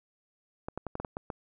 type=clicks; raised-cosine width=1 ms; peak=-21 dBFS; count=8; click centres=0.685 / 0.776 / 0.867 / 0.954 / 1 / 1.048 / 1.169 / 1.302 s; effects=none